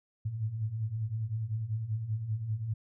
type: tone cluster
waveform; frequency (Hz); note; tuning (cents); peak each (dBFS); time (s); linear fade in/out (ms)
sine; 102.2 / 107 / 112.3; G#2 / A2 / A2; -27 / -48 / +36; -40 / -40 / -32; 0.25-2.74; 10
effects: none